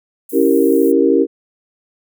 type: high-pass noise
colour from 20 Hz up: white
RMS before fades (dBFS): -33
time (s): 0.29-0.92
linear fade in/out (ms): 5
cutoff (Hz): 9500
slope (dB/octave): 24
type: chord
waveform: sine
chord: C# diminished seventh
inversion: none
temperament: equal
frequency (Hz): 277.2 / 329.6 / 392 / 466.2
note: C#4 / E4 / G4 / Bb4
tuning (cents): 0 / 0 / 0 / 0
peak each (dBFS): -15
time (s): 0.32-1.27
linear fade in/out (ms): 50
effects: none